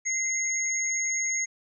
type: tone pair together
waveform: sine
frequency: 2067 / 6562 Hz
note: C7 / G#8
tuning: -22 / -22 cents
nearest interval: octave + minor sixth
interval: 2000 cents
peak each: -29 / -27 dBFS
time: 0.05-1.46 s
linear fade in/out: 20 ms
effects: none